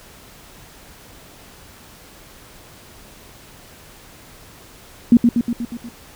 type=tone with echo; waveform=sine; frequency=236.7 Hz; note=A#3; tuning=27 cents sharp; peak=-5 dBFS; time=5.12-5.17 s; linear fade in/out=2 ms; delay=120 ms; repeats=6; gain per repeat=-4 dB; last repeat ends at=5.89 s; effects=pink hiss -44 dBFS RMS until 6.15 s